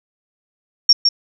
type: tone with echo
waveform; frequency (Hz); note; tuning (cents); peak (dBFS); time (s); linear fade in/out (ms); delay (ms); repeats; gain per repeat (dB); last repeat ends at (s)
sine; 5520; F8; -21; -5; 0.89-0.93; 5; 160; 1; -5; 1.09
effects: none